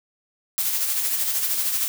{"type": "noise with tremolo", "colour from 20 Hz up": "blue", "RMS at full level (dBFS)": -22, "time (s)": [0.58, 1.88], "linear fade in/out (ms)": 0, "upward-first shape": "sine", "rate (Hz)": 13, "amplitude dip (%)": 40, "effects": []}